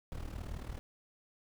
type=noise with amplitude modulation; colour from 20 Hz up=brown; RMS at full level=-39 dBFS; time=0.12-0.79 s; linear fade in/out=0 ms; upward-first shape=sine; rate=38.4 Hz; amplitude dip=75%; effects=none